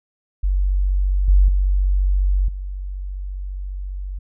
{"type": "tone with level steps", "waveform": "sine", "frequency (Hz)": 47.34, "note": "F#1", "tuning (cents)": 40, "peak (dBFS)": [-15, -9, -14, -25], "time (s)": [0.43, 4.19], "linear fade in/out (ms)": 10, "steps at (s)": [1.28, 1.48, 2.48], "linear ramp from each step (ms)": 5, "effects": []}